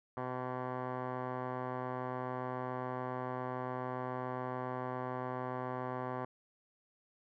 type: tone with low-pass filter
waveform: 10% pulse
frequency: 127.1 Hz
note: C3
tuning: 50 cents flat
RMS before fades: -39 dBFS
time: 0.17-6.25 s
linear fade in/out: 2 ms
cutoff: 1200 Hz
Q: 9.2
effects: none